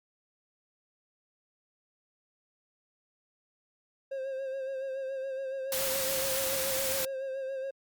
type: tone with vibrato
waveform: triangle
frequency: 534 Hz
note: C5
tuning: 35 cents sharp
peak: -31 dBFS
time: 4.11-7.71 s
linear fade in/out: 10 ms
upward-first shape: sine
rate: 7.1 Hz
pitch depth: 38 cents each way
type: noise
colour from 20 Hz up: white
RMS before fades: -32 dBFS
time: 5.72-7.05 s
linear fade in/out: 2 ms
effects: Opus 48 kbps